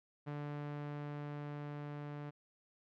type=tone with level ramp; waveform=sawtooth; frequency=146.4 Hz; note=D3; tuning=5 cents flat; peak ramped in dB=-36 to -39 dBFS; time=0.26-2.31 s; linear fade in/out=20 ms; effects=low-pass 2000 Hz 12 dB/octave